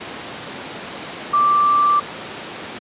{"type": "tone in noise", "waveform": "sine", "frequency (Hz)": 1173, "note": "D6", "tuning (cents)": -2, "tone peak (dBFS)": -12, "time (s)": [1.33, 2], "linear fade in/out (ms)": 10, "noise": "pink", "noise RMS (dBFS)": -30, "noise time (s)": [0, 2.79], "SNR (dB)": 15, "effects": ["high-pass 200 Hz 12 dB/octave", "resampled to 8000 Hz"]}